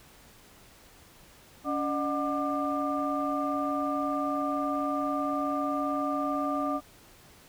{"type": "tone cluster", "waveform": "sine", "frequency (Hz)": [283.4, 608, 736, 1193], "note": ["C#4", "D#5", "F#5", "D6"], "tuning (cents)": [38, -40, -9, 27], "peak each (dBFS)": [-30, -33, -35, -31], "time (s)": [1.64, 6.81], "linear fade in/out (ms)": 50, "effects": ["tanh soft clip ceiling -18 dBFS", "pink hiss -55 dBFS RMS until 7.48 s"]}